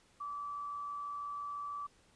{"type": "tone with amplitude modulation", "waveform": "sine", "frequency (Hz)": 1156, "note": "D6", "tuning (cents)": -28, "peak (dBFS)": -37, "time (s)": [0.2, 1.87], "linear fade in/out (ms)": 10, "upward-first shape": "sine", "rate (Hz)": 106, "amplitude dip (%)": 30, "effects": ["pink hiss -67 dBFS RMS until 2.15 s", "resampled to 22050 Hz"]}